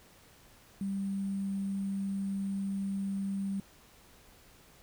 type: tone with sample-and-hold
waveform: sine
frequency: 196 Hz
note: G3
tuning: in tune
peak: -31 dBFS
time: 0.81-3.6 s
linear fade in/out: 2 ms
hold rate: 8820 Hz
effects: pink hiss -59 dBFS RMS until 4.82 s